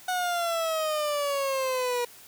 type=exponential sweep; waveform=30% pulse; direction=down; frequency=739 to 480 Hz; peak=-23 dBFS; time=0.08-2.05 s; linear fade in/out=5 ms; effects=white hiss -50 dBFS RMS until 2.27 s

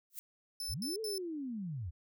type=noise with exponential growth; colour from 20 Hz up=violet; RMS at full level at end=-39 dBFS; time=0.1-0.19 s; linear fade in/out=0 ms; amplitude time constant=19 ms
type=tone bursts; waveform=sawtooth; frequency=5274 Hz; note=E8; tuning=in tune; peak=-35 dBFS; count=3; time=0.6-1.18 s; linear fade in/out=2 ms; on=140 ms; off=80 ms
type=linear two-way sweep; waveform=sine; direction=up then down; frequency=35.8 to 451.4 to 73.1 Hz; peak=-37 dBFS; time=0.68-1.91 s; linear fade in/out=20 ms; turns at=1 s
effects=none

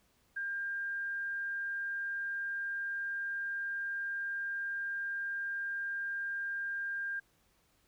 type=tone; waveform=sine; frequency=1600 Hz; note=G6; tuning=35 cents sharp; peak=-34 dBFS; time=0.36-7.2 s; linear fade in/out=10 ms; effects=pink hiss -71 dBFS RMS until 7.87 s

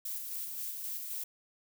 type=noise with tremolo; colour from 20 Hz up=violet; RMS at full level=-38 dBFS; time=0.05-1.24 s; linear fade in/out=5 ms; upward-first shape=square; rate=3.8 Hz; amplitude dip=30%; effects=none

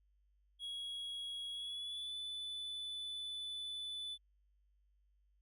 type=tone with pitch glide; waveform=triangle; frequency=3322 to 3489 Hz; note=G#7 to A7; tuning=0 to -15 cents; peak=-40 dBFS; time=0.59-4.18 s; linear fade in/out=50 ms; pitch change=+85 cents; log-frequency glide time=1.51-2.13 s; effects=added 50 Hz sine -70 dBFS peak until 5.41 s

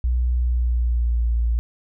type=tone with pitch glide; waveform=sine; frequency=61.1 to 57.9 Hz; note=B1 to A#1; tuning=-18 to -11 cents; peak=-17 dBFS; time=0.04-1.59 s; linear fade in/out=0 ms; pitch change=-93 cents; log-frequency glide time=0.39-1.34 s; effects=none

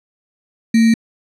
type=tone with sample-and-hold; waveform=sine; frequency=226.3 Hz; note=A3; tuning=49 cents sharp; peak=-8 dBFS; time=0.74-0.94 s; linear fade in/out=5 ms; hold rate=2100 Hz; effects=low-pass 8000 Hz 12 dB/octave

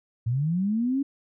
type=linear sweep; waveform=sine; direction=up; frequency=110 to 282.8 Hz; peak=-22 dBFS; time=0.26-1.03 s; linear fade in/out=10 ms; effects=none

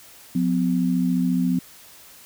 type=tone pair together; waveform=sine; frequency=179.37 / 253.8 Hz; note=F3 / B3; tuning=+47 / +47 cents; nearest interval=tritone; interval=600 cents; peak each=-21 dBFS; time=0.35-1.59 s; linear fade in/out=5 ms; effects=white hiss -47 dBFS RMS until 2.25 s

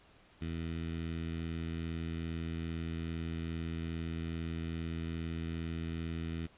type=tone with notch filter; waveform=15% pulse; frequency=82.41 Hz; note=E2; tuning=in tune; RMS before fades=-38 dBFS; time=0.41-6.47 s; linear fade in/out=10 ms; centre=850 Hz; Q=0.57; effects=pink hiss -62 dBFS RMS until 6.57 s + resampled to 8000 Hz

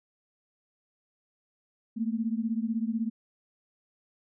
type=beating tone pair; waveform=sine; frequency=220 / 236 Hz; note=A3 / A#3; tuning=0 / +22 cents; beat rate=16 Hz; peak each=-29 / -31 dBFS; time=1.96-3.1 s; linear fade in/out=20 ms; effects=none

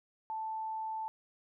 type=tone; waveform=sine; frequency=880 Hz; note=A5; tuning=in tune; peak=-35 dBFS; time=0.3-1.08 s; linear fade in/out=0 ms; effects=none

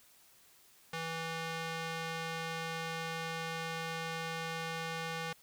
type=tone with band-pass filter; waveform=square; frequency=163.9 Hz; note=E3; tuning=10 cents flat; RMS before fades=-39 dBFS; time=0.93-5.33 s; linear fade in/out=5 ms; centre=2200 Hz; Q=0.56; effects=white hiss -63 dBFS RMS until 5.42 s

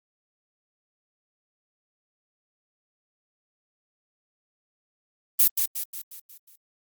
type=noise with echo; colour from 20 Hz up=violet; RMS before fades=-17 dBFS; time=5.39-5.48 s; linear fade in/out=10 ms; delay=180 ms; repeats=6; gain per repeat=-6 dB; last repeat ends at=6.56 s; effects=Opus 32 kbps

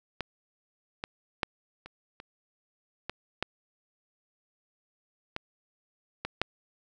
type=clicks; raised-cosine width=0.3 ms; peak=-16 / -17 / -10 / -28 / -27 / -17 / -12 / -17 / -16 / -9 dBFS; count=10; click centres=0.207 / 1.039 / 1.432 / 1.86 / 2.201 / 3.096 / 3.426 / 5.364 / 6.25 / 6.416 s; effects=none

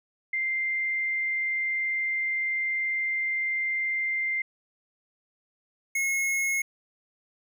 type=tone pair in turn; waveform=sine / square; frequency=2093 / 2170 Hz; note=C7 / C#7; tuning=0 / -37 cents; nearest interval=minor second; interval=63 cents; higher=second; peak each=-25 dBFS; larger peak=neither; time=0.33-4.42 / 5.95-6.62 s; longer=first; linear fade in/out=5 ms; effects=none

